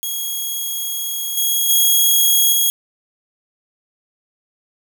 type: tone with level steps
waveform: 5% pulse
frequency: 3307 Hz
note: G#7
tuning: 8 cents flat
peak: -13 / -7 / -3 / -5 dBFS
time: 0.03-2.7 s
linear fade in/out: 0 ms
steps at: 1.37 / 1.69 / 2.52 s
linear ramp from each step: 5 ms
effects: 7-bit